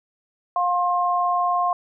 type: tone pair together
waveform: sine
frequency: 710 / 1063.8 Hz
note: F5 / C6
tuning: +28 / +28 cents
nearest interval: perfect fifth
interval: 700 cents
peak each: -21 dBFS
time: 0.56-1.73 s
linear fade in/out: 2 ms
effects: none